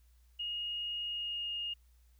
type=tone with pitch glide; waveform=sine; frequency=2865 to 2845 Hz; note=F7 to F7; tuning=+44 to +31 cents; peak=-35 dBFS; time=0.39-1.74 s; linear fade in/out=10 ms; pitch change=-13 cents; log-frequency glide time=1.06-1.5 s; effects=added 60 Hz sine -61 dBFS peak until 2.19 s + white hiss -75 dBFS RMS until 2.19 s